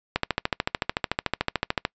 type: click train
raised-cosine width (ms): 0.3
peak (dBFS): -6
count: 24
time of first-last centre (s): 0.16-1.851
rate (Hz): 13.6
effects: noise-tail reverb RT60 0.1 s tail -26 dB re dry + resampled to 16000 Hz